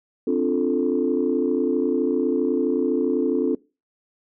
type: chord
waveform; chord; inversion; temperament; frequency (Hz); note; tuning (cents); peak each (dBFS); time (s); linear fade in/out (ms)
sine; D minor seventh; third; equal; 261.6 / 293.7 / 349.2 / 440; C4 / D4 / F4 / A4; 0 / 0 / 0 / 0; -23 / -24 / -24 / -23; 0.27-3.55; 5
effects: noise-tail reverb RT60 0.3 s tail -23 dB re dry + tanh soft clip ceiling -10 dBFS